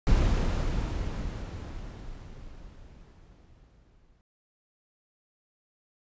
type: noise with exponential decay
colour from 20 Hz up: brown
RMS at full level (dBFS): -22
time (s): 0.07-4.21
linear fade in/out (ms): 0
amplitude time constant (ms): 900
effects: resampled to 16000 Hz